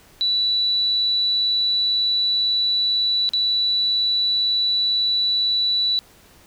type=tone with dropouts; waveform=sine; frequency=3951 Hz; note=B7; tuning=in tune; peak=-17 dBFS; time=0.21-5.99 s; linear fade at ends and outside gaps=0 ms; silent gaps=3.291-3.335 s; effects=pink hiss -51 dBFS RMS until 6.46 s